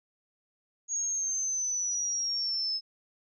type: linear sweep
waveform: sine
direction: down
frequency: 6645 to 5180 Hz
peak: -28 dBFS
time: 0.88-2.81 s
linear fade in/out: 50 ms
effects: none